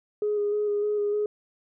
sine tone with vibrato, 415.3 Hz, G#4, in tune, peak -22 dBFS, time 0.22-1.26 s, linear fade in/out 2 ms, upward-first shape square, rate 3.3 Hz, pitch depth 15 cents each way, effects tanh soft clip ceiling -18 dBFS

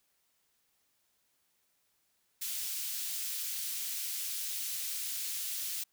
white high-pass noise, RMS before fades -37 dBFS, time 2.41-5.84 s, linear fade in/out 10 ms, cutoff 3000 Hz, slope 12 dB/octave, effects white hiss -75 dBFS RMS until 5.92 s

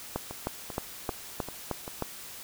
two click trains, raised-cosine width 1 ms, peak -15 / -23 dBFS, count 7 / 5, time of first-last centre 0.16-2.023 / 0.31-1.879 s, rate 3.22 / 2.55 Hz, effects white hiss -44 dBFS RMS until 2.43 s

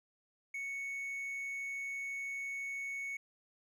triangle tone, 2217 Hz, C#7, in tune, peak -36 dBFS, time 0.54-3.17 s, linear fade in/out 5 ms, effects none

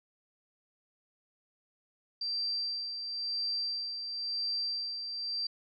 sine tone with tremolo, 4699 Hz, D8, in tune, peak -30 dBFS, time 2.21-5.47 s, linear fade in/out 5 ms, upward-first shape sine, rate 0.97 Hz, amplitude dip 50%, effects none

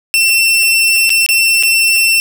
sawtooth tone with dropouts, 2697 Hz, E7, 39 cents sharp, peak -5 dBFS, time 0.14-2.2 s, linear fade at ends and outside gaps 0 ms, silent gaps 1.094-1.103 / 1.263-1.289 / 1.627-1.634 s, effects none

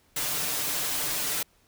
white noise with comb filter, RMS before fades -29 dBFS, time 0.16-1.43 s, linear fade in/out 5 ms, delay 6.7 ms, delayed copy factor +0.95, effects pink hiss -64 dBFS RMS until 1.67 s

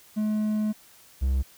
triangle tone pair in turn, 213.5 / 66.25 Hz, G#3 / C2, +48 / +22 cents, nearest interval octave + minor sixth, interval 2026 cents, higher first, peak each -21 / -19 dBFS, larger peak second, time 0.16-0.73 / 1.21-1.43 s, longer first, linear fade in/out 20 ms, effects white hiss -54 dBFS RMS until 1.57 s

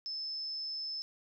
sine tone, 5250 Hz, E8, 8 cents flat, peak -36 dBFS, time 0.06-1.02 s, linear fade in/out 0 ms, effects none

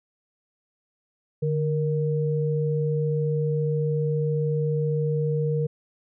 sine tone pair together, 148.8 / 468.1 Hz, D3 / A#4, +23 / +7 cents, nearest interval octave + minor sixth, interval 1984 cents, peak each -23 / -26 dBFS, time 1.42-5.67 s, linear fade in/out 10 ms, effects none

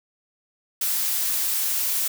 blue noise, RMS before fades -24 dBFS, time 0.81-2.08 s, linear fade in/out 5 ms, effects none

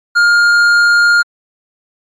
sine tone with tanh clipping, 1412 Hz, F6, 19 cents sharp, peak -8 dBFS, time 0.15-1.23 s, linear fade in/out 20 ms, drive 9 dB, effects AAC 48 kbps

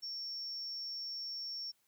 sine tone, 5470 Hz, F8, 37 cents flat, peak -38 dBFS, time 0.02-1.72 s, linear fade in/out 20 ms, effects tanh soft clip ceiling -35 dBFS + white hiss -75 dBFS RMS until 1.87 s

